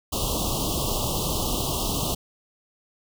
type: band-stop noise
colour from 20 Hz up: pink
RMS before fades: -26 dBFS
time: 0.12-2.15 s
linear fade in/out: 10 ms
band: 1200 to 2800 Hz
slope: 96 dB/octave
effects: none